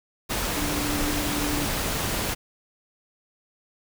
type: tone in noise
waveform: sine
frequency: 293.7 Hz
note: D4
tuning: in tune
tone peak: -29 dBFS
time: 0.55-1.66 s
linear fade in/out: 20 ms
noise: pink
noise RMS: -27 dBFS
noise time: 0.29-2.35 s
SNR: -5 dB
effects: none